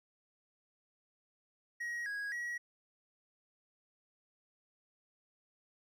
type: tone with pitch steps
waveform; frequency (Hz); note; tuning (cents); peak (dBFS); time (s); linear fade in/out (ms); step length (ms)
triangle; 1896 / 1652 / 1913; A#6 / G#6 / A#6; +29 / -10 / +44; -35; 1.8-2.58; 10; 260
effects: none